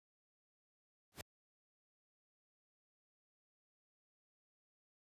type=noise with exponential growth; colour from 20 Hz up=pink; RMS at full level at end=-41 dBFS; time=1.12-1.21 s; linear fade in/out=1 ms; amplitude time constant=19 ms; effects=high-pass 80 Hz 12 dB/octave + resampled to 32000 Hz